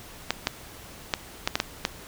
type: clicks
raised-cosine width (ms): 0.2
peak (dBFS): -5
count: 7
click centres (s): 0.306 / 0.471 / 1.138 / 1.475 / 1.555 / 1.601 / 1.851
effects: pink hiss -45 dBFS RMS until 2.07 s